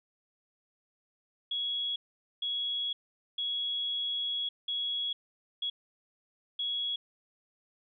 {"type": "tone bursts at uneven times", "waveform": "sine", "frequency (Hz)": 3340, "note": "G#7", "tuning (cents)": 9, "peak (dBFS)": -30, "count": 6, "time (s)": [[1.51, 1.96], [2.42, 2.93], [3.38, 4.49], [4.68, 5.13], [5.62, 5.7], [6.59, 6.96]], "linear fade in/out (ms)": 5, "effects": []}